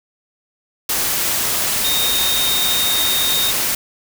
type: tone in noise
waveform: sine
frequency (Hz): 3700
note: A#7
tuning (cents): -14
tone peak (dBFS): -18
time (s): 1.84-3.51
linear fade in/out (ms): 5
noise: white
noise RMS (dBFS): -19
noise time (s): 0.89-3.75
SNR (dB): -2
effects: none